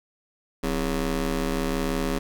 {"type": "ring-modulated tone", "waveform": "20% pulse", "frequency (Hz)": 146.83, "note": "D3", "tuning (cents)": 0, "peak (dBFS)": -16, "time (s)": [0.63, 2.19], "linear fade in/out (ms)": 10, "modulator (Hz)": 114, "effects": []}